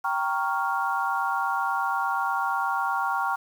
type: chord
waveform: sine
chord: G half-diminished seventh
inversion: none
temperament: equal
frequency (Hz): 784 / 932.3 / 1108.7 / 1396.9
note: G5 / Bb5 / Db6 / F6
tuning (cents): 0 / 0 / 0 / 0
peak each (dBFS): -29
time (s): 0.04-3.36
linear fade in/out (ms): 10
effects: 8-bit